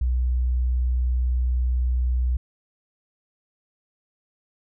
sine tone, 62 Hz, B1, 7 cents sharp, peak -19 dBFS, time 0.01-2.37 s, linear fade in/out 5 ms, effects none

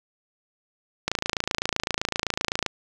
click train, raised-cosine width 0.2 ms, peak -6 dBFS, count 45, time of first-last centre 1.08-2.663 s, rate 27.8 Hz, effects none

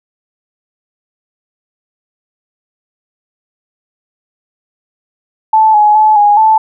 sine tone with pitch steps, 874 / 841 / 861 / 826 / 876 Hz, A5 / G#5 / A5 / G#5 / A5, -12 / +22 / -38 / -10 / -8 cents, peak -4 dBFS, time 5.53-6.58 s, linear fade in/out 5 ms, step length 210 ms, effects none

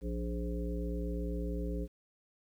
harmonic tone with a mistuned harmonic, 58.27 Hz, A#1, in tune, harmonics 1 / 3 / 5 / 7 / 9, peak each -35 / -40 / -42 / -43 / -45 dBFS, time 0.01-1.88 s, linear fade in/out 50 ms, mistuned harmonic 7, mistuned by +33 cents, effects 11-bit

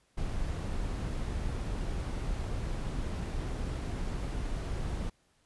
brown noise, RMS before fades -34 dBFS, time 0.17-5.1 s, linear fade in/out 10 ms, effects pink hiss -70 dBFS RMS until 5.45 s + resampled to 24000 Hz

